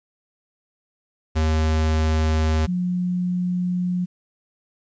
square / sine tone pair in turn, 78.6 / 179.48 Hz, D#2 / F3, +18 / +48 cents, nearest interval octave + major second, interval 1430 cents, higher second, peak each -18 / -20 dBFS, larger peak first, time 1.35-2.67 / 2.67-4.06 s, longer second, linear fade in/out 20 ms, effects resampled to 16000 Hz + 10-bit

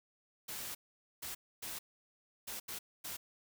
white noise bursts at uneven times, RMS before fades -43 dBFS, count 6, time 0.48-0.75 / 1.22-1.35 / 1.62-1.79 / 2.47-2.6 / 2.68-2.79 / 3.04-3.17 s, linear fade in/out 10 ms, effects none

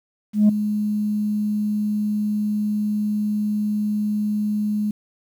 sine tone with ADSR envelope, 210 Hz, G#3, 19 cents sharp, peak -7 dBFS, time 0.33-4.91 s, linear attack 160 ms, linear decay 7 ms, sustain -12 dB, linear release 4 ms, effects tanh soft clip ceiling -9 dBFS + 8-bit

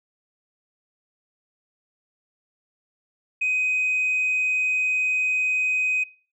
sine tone, 2511 Hz, D#7, 15 cents sharp, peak -19 dBFS, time 3.41-6.04 s, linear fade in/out 10 ms, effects noise-tail reverb RT60 0.4 s tail -22 dB re dry + tanh soft clip ceiling -17 dBFS

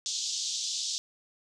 white band-pass noise, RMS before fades -33 dBFS, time 0.06-0.98 s, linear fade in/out 0 ms, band 3300 to 7100 Hz, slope 48 dB/octave, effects none

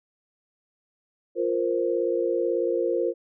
sine chord, F suspended fourth, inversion none, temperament just, 349.2 / 465.6 / 523.8 Hz, F4 / Bb4 / C5, 0 / -2 / +2 cents, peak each -26 / -26 / -27 dBFS, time 1.35-3.14 s, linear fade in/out 50 ms, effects none

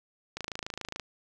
click train, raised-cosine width 0.2 ms, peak -18 dBFS, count 18, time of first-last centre 0.37-0.997 s, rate 27.1 Hz, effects none

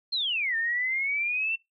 sine exponential two-way sweep, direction down then up, 4293 to 1789 to 2714 Hz, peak -25 dBFS, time 0.12-1.56 s, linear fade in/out 10 ms, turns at 0.56 s, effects noise-tail reverb RT60 0.2 s tail -25 dB re dry

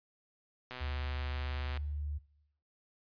click train, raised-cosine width 0.3 ms, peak -27 dBFS, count 135, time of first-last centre 0.71-1.773 s, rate 126 Hz
sine tone, 73.42 Hz, D2, in tune, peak -34 dBFS, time 0.8-2.19 s, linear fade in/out 20 ms
effects noise-tail reverb RT60 0.8 s tail -21 dB re dry + resampled to 11025 Hz

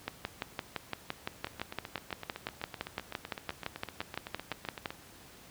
two click trains, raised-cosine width 0.3 ms, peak -17 / -23 dBFS, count 29 / 28, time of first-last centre 0.08-4.858 / 1.47-4.905 s, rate 5.86 / 7.86 Hz, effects pink hiss -54 dBFS RMS until 5.5 s + high-pass 60 Hz 12 dB/octave

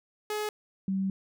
sawtooth / sine tone pair in turn, 422.9 / 192.45 Hz, G#4 / G3, +31 / -32 cents, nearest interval octave + major second, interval 1363 cents, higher first, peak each -26 dBFS, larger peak neither, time 0.3-0.49 / 0.88-1.1 s, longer second, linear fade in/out 2 ms, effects none

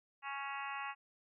harmonic tone with a mistuned harmonic, 277.2 Hz, C#4, in tune, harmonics 3 / 4 / 5 / 6 / 7 / 8 / 9 / 10, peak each -45 / -44 / -49 / -51 / -48 / -54 / -49 / -51 dBFS, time 0.22-0.95 s, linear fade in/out 50 ms, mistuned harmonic 9, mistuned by +28 cents, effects none

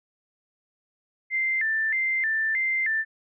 sine tone with vibrato, 1924 Hz, B6, 46 cents flat, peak -22 dBFS, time 1.3-3.05 s, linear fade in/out 50 ms, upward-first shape square, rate 1.6 Hz, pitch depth 140 cents each way, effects none

